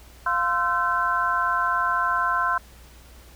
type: tone cluster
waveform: sine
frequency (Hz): 699 / 1038 / 1346 / 1534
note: F5 / C6 / E6 / G6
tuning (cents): +1 / -14 / +36 / -38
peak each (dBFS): -31 / -23 / -26 / -26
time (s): 0.26-2.58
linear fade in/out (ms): 5
effects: added 60 Hz sine -47 dBFS peak until 3.35 s + pink hiss -51 dBFS RMS until 3.35 s